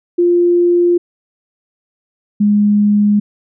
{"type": "tone pair in turn", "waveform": "sine", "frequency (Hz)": [349.2, 206.9], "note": ["F4", "G#3"], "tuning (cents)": [0, -6], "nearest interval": "major sixth", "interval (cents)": 906, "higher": "first", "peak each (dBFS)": -8, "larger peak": "neither", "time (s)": [[0.18, 0.98], [2.4, 3.2]], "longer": "neither", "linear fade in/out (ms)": 10, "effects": []}